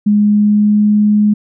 sine tone with pitch glide, 207.7 to 209.4 Hz, G#3 to G#3, 0 to +15 cents, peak -7 dBFS, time 0.06-1.34 s, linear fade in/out 10 ms, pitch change +15 cents, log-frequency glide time 0.17-0.84 s, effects none

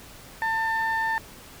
sine tone pair together, 895.5 / 1791 Hz, A5 / A6, +30 / +30 cents, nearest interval octave, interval 1200 cents, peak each -24 dBFS, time 0.42-1.18 s, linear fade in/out 0 ms, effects tanh soft clip ceiling -19 dBFS + pink hiss -46 dBFS RMS until 1.6 s

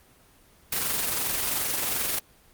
white noise with amplitude modulation, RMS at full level -25 dBFS, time 0.72-2.19 s, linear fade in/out 5 ms, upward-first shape sine, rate 22.7 Hz, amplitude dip 40%, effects pink hiss -57 dBFS RMS until 2.53 s + Opus 24 kbps

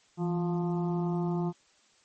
harmonic tone with a mistuned harmonic, 175.8 Hz, F3, 12 cents sharp, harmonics 1 / 2 / 4 / 5 / 6 / 7, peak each -28 / -33 / -41 / -42 / -47 / -49 dBFS, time 0.17-1.53 s, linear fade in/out 50 ms, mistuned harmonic 1, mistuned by -71 cents, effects white hiss -64 dBFS RMS until 2.04 s + MP3 32 kbps

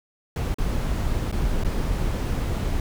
brown noise with dropouts, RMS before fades -24 dBFS, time 0.36-2.8 s, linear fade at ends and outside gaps 2 ms, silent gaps 0.544-0.584 / 1.316-1.325 / 1.637-1.647 s, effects none

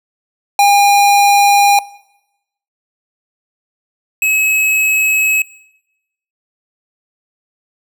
square tone pair in turn, 809 / 2568 Hz, G#5 / E7, -46 / -46 cents, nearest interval octave + minor sixth, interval 2000 cents, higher second, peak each -7 / -12 dBFS, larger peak first, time 0.59-1.79 / 4.22-5.42 s, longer neither, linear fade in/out 2 ms, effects noise-tail reverb RT60 0.9 s tail -21 dB re dry

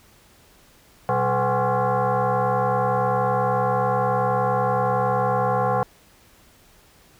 sine tone with frequency modulation, 121.9 Hz, B2, 22 cents flat, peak -18 dBFS, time 1.09-5.83 s, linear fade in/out 0 ms, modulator 313 Hz, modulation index 3.3, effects pink hiss -54 dBFS RMS until 7.19 s

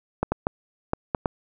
clicks, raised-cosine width 1 ms, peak -8 dBFS, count 6, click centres 0.23 / 0.32 / 0.469 / 0.934 / 1.148 / 1.258 s, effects none

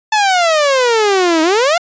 sawtooth exponential two-way sweep, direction down then up, 880 to 311.1 to 720 Hz, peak -6 dBFS, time 0.12-1.78 s, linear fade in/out 5 ms, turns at 1.42 s, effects resampled to 16000 Hz

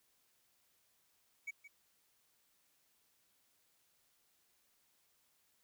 triangle tone with echo, 2261 Hz, C#7, 34 cents sharp, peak -38 dBFS, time 1.47-1.51 s, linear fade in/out 10 ms, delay 170 ms, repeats 1, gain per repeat -13 dB, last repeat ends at 1.68 s, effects white hiss -75 dBFS RMS until 5.63 s

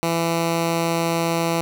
10% pulse tone, 167 Hz, E3, 23 cents sharp, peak -11 dBFS, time 0.03-1.61 s, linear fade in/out 0 ms, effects none

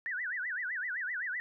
sine tone with vibrato, 1707 Hz, G#6, 47 cents sharp, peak -33 dBFS, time 0.06-1.4 s, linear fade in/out 0 ms, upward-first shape sine, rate 7.8 Hz, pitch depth 280 cents each way, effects none

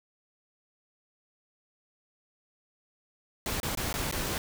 pink noise with dropouts, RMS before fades -32 dBFS, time 3.46-4.38 s, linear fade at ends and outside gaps 1 ms, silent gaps 3.601-3.631 / 3.751-3.773 / 3.928-3.94 / 4.113-4.124 s, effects none

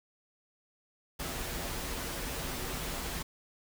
pink noise with comb filter, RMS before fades -37 dBFS, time 1.19-3.23 s, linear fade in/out 10 ms, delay 9.6 ms, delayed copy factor -0.5, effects none

